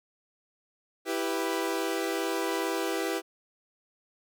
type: chord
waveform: sawtooth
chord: E minor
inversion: none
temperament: equal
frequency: 329.6 / 392 / 493.9 Hz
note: E4 / G4 / B4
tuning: 0 / 0 / 0 cents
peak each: -28 / -28 / -30 dBFS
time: 1.05-3.22 s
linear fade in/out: 50 ms
effects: none